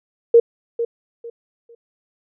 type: tone with echo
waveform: sine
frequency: 466.2 Hz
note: A#4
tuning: in tune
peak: -6 dBFS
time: 0.34-0.4 s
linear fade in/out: 5 ms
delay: 450 ms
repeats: 3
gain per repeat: -12 dB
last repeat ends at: 1.75 s
effects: none